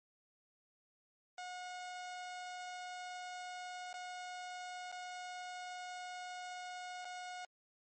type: tone with dropouts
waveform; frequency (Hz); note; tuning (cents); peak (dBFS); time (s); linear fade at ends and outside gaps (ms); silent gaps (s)
sawtooth; 725; F#5; -35; -40; 1.38-7.45; 2; 3.93-3.94 / 4.917-4.924 / 7.047-7.052
effects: MP3 32 kbps